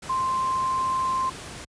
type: tone in noise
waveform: sine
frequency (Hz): 1046.5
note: C6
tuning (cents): 0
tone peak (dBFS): -22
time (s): 0.09-1.3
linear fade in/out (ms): 10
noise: pink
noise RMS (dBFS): -38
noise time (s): 0.02-1.65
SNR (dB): +13
effects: high-pass 60 Hz 12 dB/octave + resampled to 22050 Hz